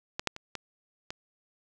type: clicks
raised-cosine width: 0.2 ms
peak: -14 / -9 / -23 / -18 / -19 dBFS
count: 5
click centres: 0.195 / 0.273 / 0.364 / 0.553 / 1.105 s
effects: none